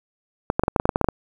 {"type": "clicks", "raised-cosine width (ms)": 1, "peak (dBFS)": -4, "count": 12, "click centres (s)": [0.501, 0.595, 0.636, 0.681, 0.762, 0.799, 0.855, 0.892, 0.959, 1.013, 1.044, 1.087], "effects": ["7-bit"]}